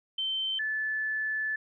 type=tone pair in turn; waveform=sine; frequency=3099 / 1739.3 Hz; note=G7 / A6; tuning=-21 / -20 cents; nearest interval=minor seventh; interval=999 cents; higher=first; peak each=-28 dBFS; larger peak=neither; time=0.18-0.59 / 0.59-1.56 s; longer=second; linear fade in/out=5 ms; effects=none